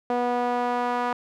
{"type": "tone with band-pass filter sweep", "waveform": "sawtooth", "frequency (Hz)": 244.1, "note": "B3", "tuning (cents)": -20, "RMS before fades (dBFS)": -25, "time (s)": [0.1, 1.13], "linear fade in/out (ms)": 2, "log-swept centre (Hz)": [660, 1000], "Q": 1.8, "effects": []}